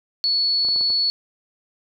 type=tone; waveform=sine; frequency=4411 Hz; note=C#8; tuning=9 cents flat; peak=-17 dBFS; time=0.24-1.1 s; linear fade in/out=0 ms
type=clicks; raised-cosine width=1 ms; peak=-25 dBFS; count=5; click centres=0.65 / 0.687 / 0.761 / 0.811 / 0.903 s
effects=none